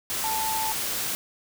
sine tone in noise, 880 Hz, A5, in tune, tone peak -27 dBFS, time 0.24-0.72 s, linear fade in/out 0 ms, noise white, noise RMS -29 dBFS, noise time 0.1-1.15 s, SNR -1 dB, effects none

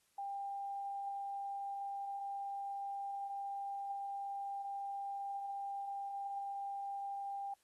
sine tone, 796 Hz, G5, 26 cents sharp, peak -39 dBFS, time 0.18-7.54 s, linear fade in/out 5 ms, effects white hiss -75 dBFS RMS until 7.63 s + AAC 32 kbps

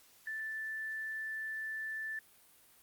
sine tone, 1760 Hz, A6, in tune, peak -37 dBFS, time 0.27-2.19 s, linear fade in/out 2 ms, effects white hiss -63 dBFS RMS until 2.82 s + Opus 48 kbps

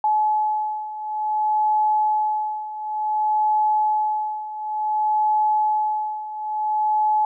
sine beating tone pair, 854 / 854.56 Hz, G#5 / G#5, +48 / +49 cents, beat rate 0.56 Hz, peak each -24 / -20 dBFS, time 0.04-7.25 s, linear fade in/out 2 ms, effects none

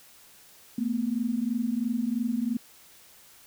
sine tone pair together, 223.9 / 246.9 Hz, A3 / B3, +30 / 0 cents, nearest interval major second, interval 170 cents, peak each -28 dBFS, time 0.78-2.57 s, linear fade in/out 5 ms, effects white hiss -54 dBFS RMS until 3.46 s

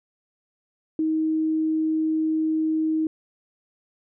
sine tone, 315.6 Hz, D#4, 25 cents sharp, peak -20 dBFS, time 0.99-3.07 s, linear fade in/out 2 ms, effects none

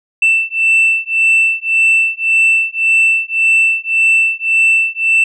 sine beating tone pair, 2667 / 2668.8 Hz, E7 / E7, +20 / +21 cents, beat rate 1.8 Hz, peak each -11 dBFS, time 0.22-5.24 s, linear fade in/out 5 ms, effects tanh soft clip ceiling -5 dBFS

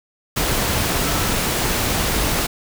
sine tone in noise, 1318.5 Hz, E6, in tune, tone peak -31 dBFS, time 1-1.29 s, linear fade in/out 10 ms, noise pink, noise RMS -20 dBFS, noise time 0.36-2.47 s, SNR -14 dB, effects none

